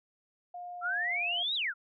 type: tone with pitch glide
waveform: sine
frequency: 710 to 699.8 Hz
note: F5 to F5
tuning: +28 to +3 cents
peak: -39 dBFS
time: 0.54-1.43 s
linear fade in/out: 5 ms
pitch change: -25 cents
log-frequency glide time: 0.91-1.31 s
type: exponential two-way sweep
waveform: sine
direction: up then down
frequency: 1318.5 to 3951 to 1318.5 Hz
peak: -29 dBFS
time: 0.81-1.74 s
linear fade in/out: 50 ms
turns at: 1.55 s
effects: none